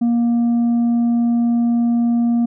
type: tone with tanh clipping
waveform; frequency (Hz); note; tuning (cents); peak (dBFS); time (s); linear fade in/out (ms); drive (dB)
sine; 235.9; A#3; +21; -14; 0.01-2.46; 10; 3
effects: none